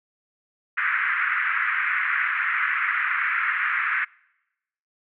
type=band-pass noise; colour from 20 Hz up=pink; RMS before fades=-24 dBFS; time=0.77-4.05 s; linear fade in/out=10 ms; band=1300 to 2200 Hz; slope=48 dB/octave; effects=noise-tail reverb RT60 0.9 s tail -25 dB re dry